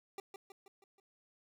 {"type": "tone with echo", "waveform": "25% pulse", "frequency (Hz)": 392.8, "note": "G4", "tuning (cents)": 4, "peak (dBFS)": -38, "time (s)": [0.18, 0.2], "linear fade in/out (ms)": 2, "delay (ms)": 160, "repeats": 5, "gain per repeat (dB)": -5, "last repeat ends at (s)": 1, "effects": []}